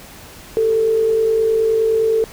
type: tone pair together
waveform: sine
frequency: 396.8 / 446.4 Hz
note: G4 / A4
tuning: +21 / +25 cents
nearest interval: major second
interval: 204 cents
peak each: -24 / -13 dBFS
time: 0.57-2.24 s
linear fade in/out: 0 ms
effects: pink hiss -39 dBFS RMS until 2.32 s